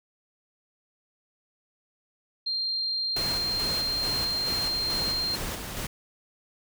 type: tone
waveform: sine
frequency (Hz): 4186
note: C8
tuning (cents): 0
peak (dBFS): -26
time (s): 2.46-5.36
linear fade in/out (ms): 10
type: noise with tremolo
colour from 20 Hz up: pink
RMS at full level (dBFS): -33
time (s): 3.16-5.87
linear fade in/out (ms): 5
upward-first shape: square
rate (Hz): 2.3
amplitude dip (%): 35
effects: none